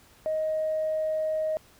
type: tone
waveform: sine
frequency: 626 Hz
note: D#5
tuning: 10 cents sharp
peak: -24 dBFS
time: 0.26-1.57 s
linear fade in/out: 0 ms
effects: tanh soft clip ceiling -20 dBFS + pink hiss -57 dBFS RMS until 1.79 s